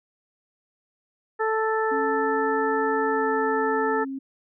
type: harmonic tone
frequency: 440 Hz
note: A4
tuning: in tune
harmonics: 1 / 2 / 3 / 4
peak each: -24 / -27 / -29 / -30 dBFS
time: 1.39-4.05 s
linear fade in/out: 20 ms
type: tone with pitch glide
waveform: sine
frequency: 274.3 to 269.4 Hz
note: C#4 to C#4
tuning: -18 to -49 cents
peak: -29 dBFS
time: 1.91-4.19 s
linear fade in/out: 10 ms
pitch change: -31 cents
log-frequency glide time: 3.11-3.27 s
effects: none